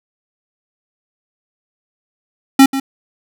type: tone with echo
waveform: square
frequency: 270 Hz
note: C#4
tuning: 45 cents flat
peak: -4 dBFS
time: 2.59-2.66 s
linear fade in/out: 5 ms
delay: 140 ms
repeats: 1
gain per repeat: -13 dB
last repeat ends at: 2.8 s
effects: none